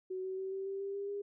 sine tone with pitch steps, 373.2 / 377.5 / 381.9 / 386.4 / 390.9 / 395.4 / 400 / 404.6 Hz, F#4 / F#4 / G4 / G4 / G4 / G4 / G4 / G#4, +15 / +35 / -45 / -25 / -5 / +15 / +35 / -45 cents, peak -36 dBFS, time 0.1-1.22 s, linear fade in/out 10 ms, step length 140 ms, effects none

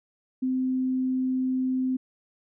sine tone, 258.2 Hz, C4, 23 cents flat, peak -23 dBFS, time 0.42-1.97 s, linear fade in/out 10 ms, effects none

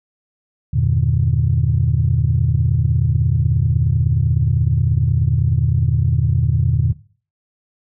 sine chord, E half-diminished seventh, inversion none, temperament just, 82.41 / 98.89 / 118.67 / 148.33 Hz, E2 / G2 / Bb2 / D3, 0 / +16 / +31 / +18 cents, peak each -19 / -22 / -17 / -19 dBFS, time 0.73-6.93 s, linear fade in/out 10 ms, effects noise-tail reverb RT60 0.4 s tail -17 dB re dry + tanh soft clip ceiling -4 dBFS

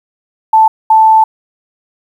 sine tone pair in turn, 880 / 880 Hz, A5 / A5, 0 / 0 cents, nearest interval unison, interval 0 cents, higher neither, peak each -3 dBFS, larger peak neither, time 0.53-0.68 / 0.9-1.24 s, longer second, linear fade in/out 5 ms, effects 7-bit

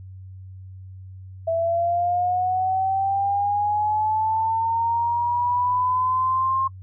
sine linear sweep, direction up, 656 to 1068 Hz, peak -19 dBFS, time 1.47-6.68 s, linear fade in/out 10 ms, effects noise-tail reverb RT60 0.1 s tail -24 dB re dry + added 94 Hz sine -37 dBFS peak until 6.82 s

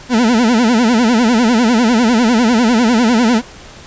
40% pulse tone with vibrato, 233.1 Hz, A#3, in tune, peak -8 dBFS, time 0.09-3.42 s, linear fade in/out 50 ms, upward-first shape sine, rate 10 Hz, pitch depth 150 cents each way, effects pink hiss -36 dBFS RMS until 3.86 s + resampled to 16000 Hz

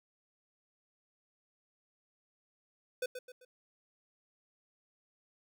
square tone with echo, 503 Hz, B4, 32 cents sharp, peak -33 dBFS, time 3.02-3.06 s, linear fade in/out 5 ms, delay 130 ms, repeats 3, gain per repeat -8 dB, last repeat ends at 3.45 s, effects none

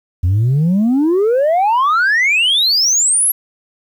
sine exponential sweep, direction up, 84.1 to 11700 Hz, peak -8 dBFS, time 0.23-3.32 s, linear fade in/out 10 ms, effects tanh soft clip ceiling -9 dBFS + 8-bit

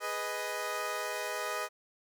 15% pulse chord, G# minor, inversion none, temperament equal, 415.3 / 493.9 / 622.3 Hz, G#4 / B4 / D#5, 0 / 0 / 0 cents, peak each -34 / -32 / -30 dBFS, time 0-1.69 s, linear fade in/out 50 ms, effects none

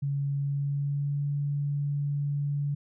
sine tone with pitch glide, 140.6 to 143.55 Hz, C#3 to D3, +25 to -39 cents, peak -26 dBFS, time 0.02-2.75 s, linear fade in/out 10 ms, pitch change +36 cents, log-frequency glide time 0.37-1.28 s, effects none

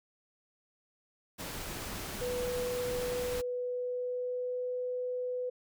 pink noise, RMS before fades -40 dBFS, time 1.38-3.42 s, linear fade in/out 20 ms
sine tone with pitch glide, 493.9 to 499.1 Hz, B4 to B4, 0 to +18 cents, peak -32 dBFS, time 2.21-5.5 s, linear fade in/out 10 ms, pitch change +18 cents, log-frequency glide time 3.43-4.73 s
effects none

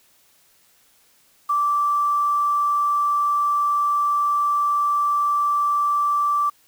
sine tone with quantisation, 1167 Hz, D6, 11 cents flat, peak -17 dBFS, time 1.49-6.5 s, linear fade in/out 10 ms, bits 7, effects white hiss -58 dBFS RMS until 6.67 s

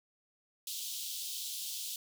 pink high-pass noise, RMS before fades -40 dBFS, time 0.67-1.96 s, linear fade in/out 2 ms, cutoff 3100 Hz, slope 48 dB/octave, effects none

